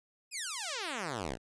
5% pulse exponential sweep, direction down, 2637 to 52 Hz, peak -24 dBFS, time 0.31-1.38 s, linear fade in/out 50 ms, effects resampled to 22050 Hz

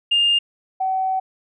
sine tone pair in turn, 2815 / 758.4 Hz, F7 / F#5, +13 / +43 cents, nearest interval octave + major seventh, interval 2270 cents, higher first, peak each -13 / -18 dBFS, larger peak first, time 0.11-0.39 / 0.8-1.2 s, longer second, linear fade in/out 10 ms, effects tanh soft clip ceiling -9 dBFS

